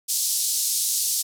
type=band-pass noise; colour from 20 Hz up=white; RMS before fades=-24 dBFS; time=0.08-1.23 s; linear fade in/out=20 ms; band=4400 to 12000 Hz; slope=24 dB/octave; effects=none